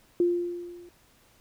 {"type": "tone with level ramp", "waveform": "sine", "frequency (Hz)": 349.2, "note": "F4", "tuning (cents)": 0, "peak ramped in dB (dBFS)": [-18, -46], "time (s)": [0.2, 0.89], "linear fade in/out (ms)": 2, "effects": ["pink hiss -61 dBFS RMS until 1.4 s"]}